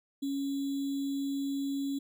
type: tone with sample-and-hold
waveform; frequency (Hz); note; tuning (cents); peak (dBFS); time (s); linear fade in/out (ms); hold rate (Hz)
sine; 277.2; C#4; 0; -30; 0.22-1.99; 10; 3675
effects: none